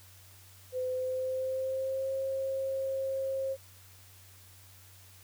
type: tone with pitch glide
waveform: sine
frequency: 509 to 535.5 Hz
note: C5 to C5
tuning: -48 to +40 cents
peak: -30 dBFS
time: 0.72-3.57 s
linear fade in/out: 50 ms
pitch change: +88 cents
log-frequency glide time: 0.86-2.13 s
effects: added 94 Hz sine -56 dBFS peak until 5.23 s + white hiss -57 dBFS RMS until 5.23 s